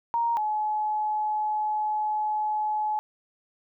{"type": "tone pair in turn", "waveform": "sine", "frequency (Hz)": [934, 852], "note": ["A#5", "G#5"], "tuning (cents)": [3, 44], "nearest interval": "major second", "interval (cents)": 159, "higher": "first", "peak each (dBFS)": [-22, -24], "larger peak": "first", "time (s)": [[0.14, 0.37], [0.37, 2.99]], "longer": "second", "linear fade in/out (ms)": 0, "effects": []}